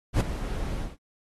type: noise with ADSR envelope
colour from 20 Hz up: brown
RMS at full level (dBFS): -18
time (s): 0.13-0.97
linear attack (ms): 75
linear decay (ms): 7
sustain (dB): -13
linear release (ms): 170
effects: AAC 32 kbps